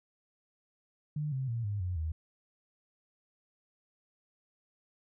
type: tone with pitch steps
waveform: sine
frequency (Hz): 150 / 132.1 / 116.34 / 102.45 / 90.23 / 79.46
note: D3 / C3 / A#2 / G#2 / F#2 / D#2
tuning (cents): +37 / +17 / -3 / -23 / -43 / +37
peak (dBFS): -31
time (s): 1.16-2.12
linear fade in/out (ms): 5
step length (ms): 160
effects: none